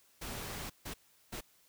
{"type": "noise bursts at uneven times", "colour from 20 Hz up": "pink", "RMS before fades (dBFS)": -42, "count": 3, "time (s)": [[0.21, 0.7], [0.85, 0.94], [1.32, 1.41]], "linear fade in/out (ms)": 10, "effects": ["white hiss -67 dBFS RMS until 1.68 s"]}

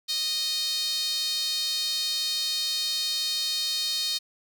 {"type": "tone with high-pass filter", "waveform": "sawtooth", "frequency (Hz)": 619, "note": "D#5", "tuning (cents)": -9, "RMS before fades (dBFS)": -28, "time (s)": [0.08, 4.19], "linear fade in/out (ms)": 20, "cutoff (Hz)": 4100, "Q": 5.6, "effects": []}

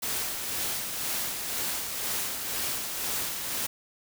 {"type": "noise with tremolo", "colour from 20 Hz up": "white", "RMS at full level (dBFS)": -30, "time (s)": [0.02, 3.67], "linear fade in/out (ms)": 10, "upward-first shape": "sine", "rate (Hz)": 2, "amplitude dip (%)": 40, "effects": []}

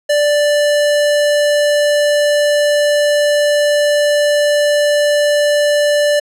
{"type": "tone", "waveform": "square", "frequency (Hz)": 587.3, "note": "D5", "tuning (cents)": 0, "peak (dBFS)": -11, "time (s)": [0.09, 6.2], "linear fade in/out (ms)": 10, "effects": ["low-pass 11000 Hz 12 dB/octave"]}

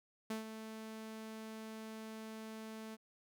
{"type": "tone with ADSR envelope", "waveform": "sawtooth", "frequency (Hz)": 220, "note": "A3", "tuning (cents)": 0, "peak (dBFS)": -33, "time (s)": [0.3, 2.97], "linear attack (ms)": 5, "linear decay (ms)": 130, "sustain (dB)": -9, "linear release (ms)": 34, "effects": []}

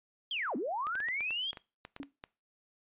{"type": "linear two-way sweep", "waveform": "sine", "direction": "down then up", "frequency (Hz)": [3322, 212.4, 3322], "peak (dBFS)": -32, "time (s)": [0.31, 1.51], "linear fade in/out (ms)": 2, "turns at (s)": 0.56}
{"type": "clicks", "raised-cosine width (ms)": 0.3, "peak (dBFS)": -28, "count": 12, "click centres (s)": [0.869, 0.954, 1.003, 1.086, 1.207, 1.307, 1.531, 1.572, 1.851, 1.964, 2.031, 2.239]}
{"type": "tone with exponential decay", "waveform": "sine", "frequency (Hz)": 280, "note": "C#4", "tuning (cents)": 18, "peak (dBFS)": -34, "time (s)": [2, 2.12], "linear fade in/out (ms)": 1, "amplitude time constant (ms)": 24}
{"effects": ["noise-tail reverb RT60 0.3 s tail -21 dB re dry", "resampled to 8000 Hz"]}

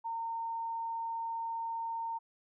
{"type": "tone", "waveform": "sine", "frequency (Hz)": 915, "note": "A#5", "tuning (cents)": -32, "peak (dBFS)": -34, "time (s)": [0.04, 2.19], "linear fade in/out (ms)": 20, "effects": []}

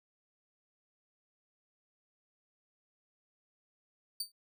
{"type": "tone with exponential decay", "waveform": "sawtooth", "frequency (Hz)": 4600, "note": "D8", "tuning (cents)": -37, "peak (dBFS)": -28, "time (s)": [4.2, 4.32], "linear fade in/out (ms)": 5, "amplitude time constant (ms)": 24, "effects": []}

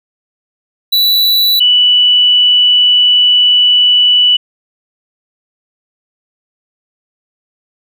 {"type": "tone pair in turn", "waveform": ["square", "sine"], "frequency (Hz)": [3951, 2963], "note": ["B7", "F#7"], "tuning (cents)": [0, 2], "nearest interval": "perfect fourth", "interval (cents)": 498, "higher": "first", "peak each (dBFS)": [-8, -5], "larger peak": "second", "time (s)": [[0.92, 1.6], [1.6, 4.37]], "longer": "second", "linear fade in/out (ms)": 10, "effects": []}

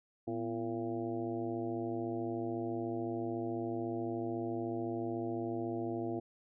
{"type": "harmonic tone with a mistuned harmonic", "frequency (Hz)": 113.9, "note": "A#2", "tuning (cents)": -40, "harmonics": [1, 2, 3, 4, 5, 6, 7], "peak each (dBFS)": [-44, -41, -37, -45, -50, -43, -51], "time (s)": [0.27, 6.2], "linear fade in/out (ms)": 10, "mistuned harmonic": 2, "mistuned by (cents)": 130, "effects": []}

